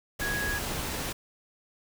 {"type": "tone in noise", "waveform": "sine", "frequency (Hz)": 1661.2, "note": "G#6", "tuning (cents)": 0, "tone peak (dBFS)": -30, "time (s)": [0.21, 0.59], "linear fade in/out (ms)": 10, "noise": "pink", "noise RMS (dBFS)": -33, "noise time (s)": [0.19, 1.13], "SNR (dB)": 0, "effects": []}